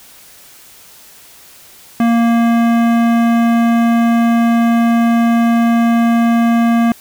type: tone with hard clipping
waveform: sine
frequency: 232.6 Hz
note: A#3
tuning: 4 cents flat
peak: -11 dBFS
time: 2-6.92 s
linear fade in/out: 2 ms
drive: 16 dB
effects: white hiss -41 dBFS RMS until 7 s